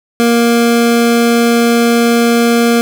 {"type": "tone", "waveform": "25% pulse", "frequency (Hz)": 234.6, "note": "A#3", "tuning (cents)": 11, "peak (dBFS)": -4, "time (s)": [0.2, 2.81], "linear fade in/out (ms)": 0, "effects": []}